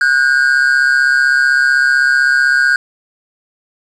triangle tone pair together, 1464.2 / 1600 Hz, F#6 / G6, -19 / +35 cents, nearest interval major second, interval 154 cents, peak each -10 dBFS, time 0.01-2.76 s, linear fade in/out 2 ms, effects resampled to 24000 Hz + 7-bit

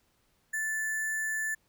sine tone with sample-and-hold, 1751 Hz, A6, 9 cents flat, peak -29 dBFS, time 0.53-1.55 s, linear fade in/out 10 ms, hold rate 8820 Hz, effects pink hiss -71 dBFS RMS until 1.68 s

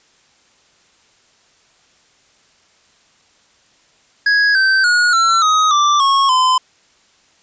square tone with pitch steps, 1661.2 / 1550 / 1446.2 / 1349.3 / 1259 / 1174.6 / 1096 / 1022.6 Hz, G#6 / G6 / F#6 / E6 / D#6 / D6 / C#6 / C6, 0 / -20 / -40 / +40 / +20 / 0 / -20 / -40 cents, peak -11 dBFS, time 4.26-6.58 s, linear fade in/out 5 ms, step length 290 ms, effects white hiss -54 dBFS RMS until 7.42 s + resampled to 16000 Hz

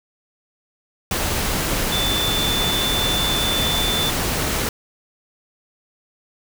sine tone in noise, 3520 Hz, A7, in tune, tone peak -21 dBFS, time 1.92-4.1 s, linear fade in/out 2 ms, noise pink, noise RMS -22 dBFS, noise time 1.11-4.69 s, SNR -2 dB, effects none

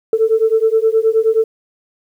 sine beating tone pair, 440 / 449.5 Hz, A4 / A4, 0 / +37 cents, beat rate 9.5 Hz, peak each -13 dBFS, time 0.13-1.44 s, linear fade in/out 2 ms, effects tanh soft clip ceiling -3 dBFS + 8-bit

